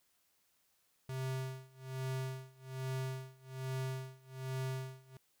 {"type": "tone with tremolo", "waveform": "square", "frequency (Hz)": 131.2, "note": "C3", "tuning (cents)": 5, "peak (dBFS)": -36, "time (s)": [1.09, 5.17], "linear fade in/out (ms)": 2, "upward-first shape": "sine", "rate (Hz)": 1.2, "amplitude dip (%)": 95, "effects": ["white hiss -75 dBFS RMS until 5.4 s"]}